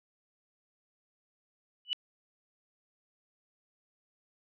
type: tone with exponential growth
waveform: sine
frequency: 2960 Hz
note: F#7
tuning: in tune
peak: -23 dBFS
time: 1.85-1.93 s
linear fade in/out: 0 ms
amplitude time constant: 16 ms
effects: low-pass 5000 Hz 12 dB/octave